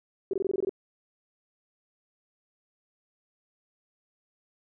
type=tone bursts; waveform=sine; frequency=385 Hz; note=G4; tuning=31 cents flat; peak=-24 dBFS; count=9; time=0.31-0.694 s; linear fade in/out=2 ms; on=24 ms; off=21 ms; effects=none